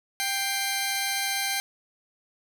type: tone pair together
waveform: 10% pulse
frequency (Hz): 788.2 / 2097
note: G5 / C7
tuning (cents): +9 / +3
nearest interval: octave + perfect fourth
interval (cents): 1694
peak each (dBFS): -20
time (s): 0.2-1.6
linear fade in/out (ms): 0
effects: none